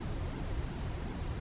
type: noise with flanger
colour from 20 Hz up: brown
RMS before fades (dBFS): -37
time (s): 0-1.4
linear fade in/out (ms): 10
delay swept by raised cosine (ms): 1.6 to 4.8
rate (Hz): 2.7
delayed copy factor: -0.55
effects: resampled to 8000 Hz